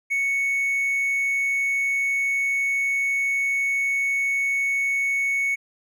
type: tone with hard clipping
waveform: triangle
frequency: 2217 Hz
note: C#7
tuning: in tune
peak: -21 dBFS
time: 0.1-5.56 s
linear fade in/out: 20 ms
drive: 5 dB
effects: none

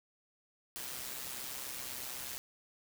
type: noise with amplitude modulation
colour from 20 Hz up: white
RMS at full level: -40 dBFS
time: 0.76-2.38 s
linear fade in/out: 0 ms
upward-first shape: sine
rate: 128 Hz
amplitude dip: 55%
effects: none

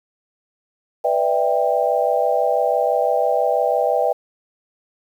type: chord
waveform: sine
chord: E minor seventh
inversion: second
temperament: just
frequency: 494.4 / 593.3 / 659.3 / 791.1 Hz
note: B4 / D5 / E5 / G5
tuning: +2 / +18 / 0 / +16 cents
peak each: -21 dBFS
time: 1.04-4.13 s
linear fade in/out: 10 ms
effects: 8-bit

